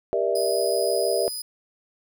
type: chord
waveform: sine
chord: E half-diminished seventh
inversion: first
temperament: just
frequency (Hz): 395.6 / 474.7 / 593.3 / 659.3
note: G4 / Bb4 / D5 / E5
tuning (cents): +16 / +31 / +18 / 0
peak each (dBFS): -26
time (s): 0.13-1.28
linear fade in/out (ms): 0
type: tone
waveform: 20% pulse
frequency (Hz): 4981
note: D#8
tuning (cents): +1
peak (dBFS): -24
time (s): 0.35-1.42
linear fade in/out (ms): 5
effects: none